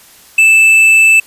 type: tone with tanh clipping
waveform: sine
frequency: 2637 Hz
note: E7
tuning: in tune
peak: -5 dBFS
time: 0.38-1.2 s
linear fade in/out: 5 ms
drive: 7 dB
effects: white hiss -41 dBFS RMS until 1.26 s + resampled to 32000 Hz